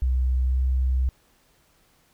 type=tone with pitch glide; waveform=sine; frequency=63.6 to 64.41 Hz; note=C2 to C2; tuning=-48 to -27 cents; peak=-19 dBFS; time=0.02-1.09 s; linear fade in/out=0 ms; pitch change=+21 cents; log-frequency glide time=0.39-0.62 s; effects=pink hiss -62 dBFS RMS until 2.13 s